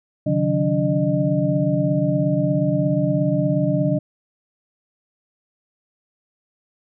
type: tone cluster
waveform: sine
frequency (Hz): 135.5 / 152.4 / 180.8 / 289.7 / 610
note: C#3 / D#3 / F#3 / D4 / D#5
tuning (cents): -39 / -36 / -40 / -24 / -34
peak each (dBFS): -23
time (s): 0.26-3.99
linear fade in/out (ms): 10
effects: none